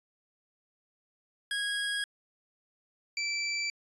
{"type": "tone pair in turn", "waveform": "25% pulse", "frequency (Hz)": [1648, 2331], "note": ["G#6", "D7"], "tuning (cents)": [-14, -14], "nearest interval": "tritone", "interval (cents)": 600, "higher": "second", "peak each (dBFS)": -26, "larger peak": "neither", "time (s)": [[1.51, 2.04], [3.17, 3.7]], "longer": "neither", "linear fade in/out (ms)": 2, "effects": ["resampled to 24000 Hz"]}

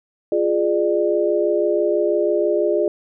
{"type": "chord", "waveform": "sine", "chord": "D diminished", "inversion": "first", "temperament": "equal with one note detuned", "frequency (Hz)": [349.2, 415.3, 598.3], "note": ["F4", "Ab4", "D5"], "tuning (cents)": [0, 0, 32], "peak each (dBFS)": -20, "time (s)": [0.32, 2.88], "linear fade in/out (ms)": 2, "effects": []}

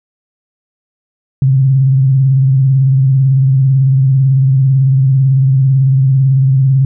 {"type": "tone with vibrato", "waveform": "sine", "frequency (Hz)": 133.7, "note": "C3", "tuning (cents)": 38, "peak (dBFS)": -6, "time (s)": [1.42, 6.85], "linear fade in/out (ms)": 2, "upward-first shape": "sine", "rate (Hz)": 18, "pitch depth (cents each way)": 59, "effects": []}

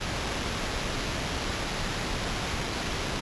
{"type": "noise with sample-and-hold", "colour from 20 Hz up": "pink", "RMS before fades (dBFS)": -31, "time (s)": [0, 3.21], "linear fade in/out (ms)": 20, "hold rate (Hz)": 8820, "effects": ["resampled to 24000 Hz"]}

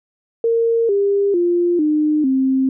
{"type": "tone with pitch steps", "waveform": "sine", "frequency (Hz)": [460.3, 400.7, 348.8, 303.7, 264.4], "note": ["A#4", "G4", "F4", "D#4", "C4"], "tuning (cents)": [-22, 38, -2, -42, 18], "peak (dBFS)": -13, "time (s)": [0.44, 2.69], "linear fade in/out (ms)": 2, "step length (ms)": 450, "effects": []}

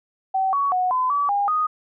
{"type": "tone with pitch steps", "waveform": "sine", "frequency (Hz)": [765, 1122, 734, 1017, 1147, 809, 1242], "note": ["G5", "C#6", "F#5", "C6", "D6", "G#5", "D#6"], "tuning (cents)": [-42, 21, -14, -50, -41, -46, -3], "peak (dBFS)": -18, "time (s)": [0.34, 1.67], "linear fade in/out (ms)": 10, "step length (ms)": 190, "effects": []}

